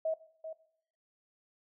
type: tone with echo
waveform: sine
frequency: 640 Hz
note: D#5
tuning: 49 cents sharp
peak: -29 dBFS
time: 0.05-0.14 s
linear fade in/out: 5 ms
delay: 390 ms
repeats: 1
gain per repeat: -10 dB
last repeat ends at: 0.53 s
effects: noise-tail reverb RT60 0.7 s tail -17 dB re dry